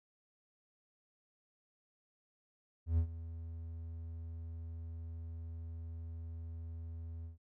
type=tone with ADSR envelope; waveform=triangle; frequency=82.41 Hz; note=E2; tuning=in tune; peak=-24 dBFS; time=2.86-7.38 s; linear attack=120 ms; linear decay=84 ms; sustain=-16 dB; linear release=130 ms; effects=none